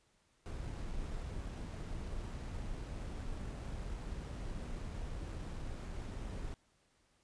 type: noise with sample-and-hold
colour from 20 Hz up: brown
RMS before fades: -42 dBFS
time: 0.46-6.54 s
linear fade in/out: 0 ms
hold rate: 8820 Hz
effects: pink hiss -73 dBFS RMS until 7.23 s + resampled to 22050 Hz